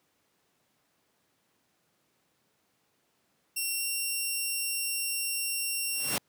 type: tone with pitch glide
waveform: 5% pulse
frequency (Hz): 2732 to 2748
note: F7 to F7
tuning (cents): -39 to -29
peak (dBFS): -21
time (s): 3.56-6.17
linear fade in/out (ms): 10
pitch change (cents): +10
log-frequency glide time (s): 3.78-3.83
type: noise with exponential growth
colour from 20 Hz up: pink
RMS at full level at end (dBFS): -27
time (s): 5.87-6.18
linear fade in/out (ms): 1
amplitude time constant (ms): 67
effects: pink hiss -72 dBFS RMS until 6.28 s + high-pass 150 Hz 12 dB/octave